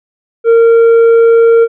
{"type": "tone with tanh clipping", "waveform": "sine", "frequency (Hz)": 460.3, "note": "A#4", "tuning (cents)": -22, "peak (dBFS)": -4, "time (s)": [0.44, 1.68], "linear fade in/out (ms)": 50, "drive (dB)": 5, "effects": []}